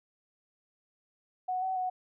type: tone with pitch steps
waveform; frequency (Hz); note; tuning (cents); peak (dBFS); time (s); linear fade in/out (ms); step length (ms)
sine; 738 / 755 / 738; F#5 / F#5 / F#5; -5 / +35 / -5; -29; 1.48-1.9; 10; 140
effects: none